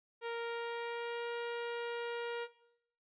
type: tone with pitch glide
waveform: sawtooth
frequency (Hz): 466.2 to 472.2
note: A#4 to A#4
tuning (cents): 0 to +22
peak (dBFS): -33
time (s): 0.21-2.48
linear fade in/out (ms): 50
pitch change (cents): +22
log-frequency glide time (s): 0.37-1.29
effects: noise-tail reverb RT60 0.7 s tail -17 dB re dry + resampled to 8000 Hz